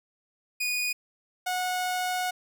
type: tone pair in turn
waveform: sawtooth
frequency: 2466 / 731 Hz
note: D#7 / F#5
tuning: -16 / -21 cents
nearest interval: octave + major sixth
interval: 2105 cents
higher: first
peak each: -23 dBFS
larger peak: neither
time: 0.6-0.93 / 1.46-2.31 s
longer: second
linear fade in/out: 10 ms
effects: none